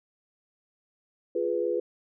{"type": "chord", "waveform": "sine", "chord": "F diminished", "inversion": "none", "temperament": "equal", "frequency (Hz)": [349.2, 415.3, 493.9], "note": ["F4", "Ab4", "Cb5"], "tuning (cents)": [0, 0, 0], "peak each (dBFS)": [-30, -30, -28], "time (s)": [1.35, 1.8], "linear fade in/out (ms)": 5, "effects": []}